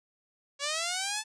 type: linear sweep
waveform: 5% pulse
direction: up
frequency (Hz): 554.4 to 880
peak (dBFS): -18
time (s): 0.59-1.24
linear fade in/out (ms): 50
effects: resampled to 22050 Hz